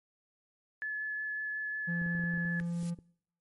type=tone with vibrato; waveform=sine; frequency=1718 Hz; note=A6; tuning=42 cents flat; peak=-33 dBFS; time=0.82-2.6 s; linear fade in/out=0 ms; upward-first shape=sine; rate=5.5 Hz; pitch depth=8 cents each way
type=tone; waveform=triangle; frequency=171.4 Hz; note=F3; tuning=32 cents flat; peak=-30 dBFS; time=1.87-2.95 s; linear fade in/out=20 ms
type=clicks; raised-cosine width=3 ms; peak=-36 dBFS; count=11; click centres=2.016 / 2.062 / 2.151 / 2.194 / 2.239 / 2.339 / 2.376 / 2.452 / 2.61 / 2.831 / 2.988 s
type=noise with exponential growth; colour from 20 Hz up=blue; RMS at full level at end=-44 dBFS; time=2.39-2.9 s; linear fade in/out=2 ms; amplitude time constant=110 ms
effects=noise-tail reverb RT60 0.7 s tail -25 dB re dry + MP3 48 kbps